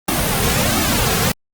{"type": "noise with flanger", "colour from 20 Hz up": "pink", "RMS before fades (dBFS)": -17, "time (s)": [0.08, 1.32], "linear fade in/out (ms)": 5, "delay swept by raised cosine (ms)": [2, 3.4], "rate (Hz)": 1.4, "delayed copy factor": -0.7, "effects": ["Opus 32 kbps"]}